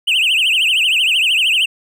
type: tone with vibrato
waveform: triangle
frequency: 2800 Hz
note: F7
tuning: 4 cents sharp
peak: -10 dBFS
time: 0.07-1.66 s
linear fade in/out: 10 ms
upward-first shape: triangle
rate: 13 Hz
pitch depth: 230 cents each way
effects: none